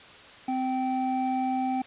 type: tone pair together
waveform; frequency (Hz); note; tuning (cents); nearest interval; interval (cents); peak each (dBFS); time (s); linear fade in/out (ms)
triangle; 258.7 / 776.7; C4 / G5; -19 / -16; octave + perfect fifth; 1903; -26 / -26; 0.48-1.82; 5
effects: white hiss -48 dBFS RMS until 1.86 s + resampled to 8000 Hz